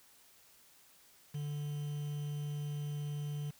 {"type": "tone with quantisation", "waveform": "triangle", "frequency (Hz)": 146.83, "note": "D3", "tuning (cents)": 0, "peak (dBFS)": -34, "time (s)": [1.34, 3.51], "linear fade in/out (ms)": 10, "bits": 9, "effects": ["white hiss -63 dBFS RMS until 3.59 s"]}